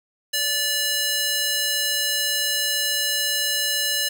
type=tone with high-pass filter; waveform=square; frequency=581 Hz; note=D5; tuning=19 cents flat; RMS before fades=-23 dBFS; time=0.33-4.09 s; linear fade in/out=10 ms; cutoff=2800 Hz; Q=0.86; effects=none